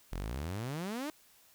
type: exponential sweep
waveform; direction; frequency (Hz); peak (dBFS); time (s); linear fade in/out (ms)
sawtooth; up; 40 to 317.8; -32; 0.12-1.1; 0
effects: white hiss -63 dBFS RMS until 1.54 s